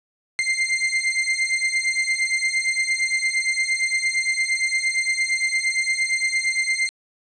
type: beating tone pair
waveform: 40% pulse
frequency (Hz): 2091 / 2099.7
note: C7 / C7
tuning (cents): -2 / +6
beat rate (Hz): 8.7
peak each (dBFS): -22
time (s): 0.39-6.89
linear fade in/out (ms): 0
effects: resampled to 22050 Hz + 9-bit